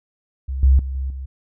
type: tone with level steps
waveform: sine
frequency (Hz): 66.4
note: C2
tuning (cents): +26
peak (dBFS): -22 / -9 / -23 / -21 / -27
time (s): 0.48-1.26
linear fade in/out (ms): 10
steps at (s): 0.63 / 0.79 / 0.95 / 1.1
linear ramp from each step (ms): 2
effects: none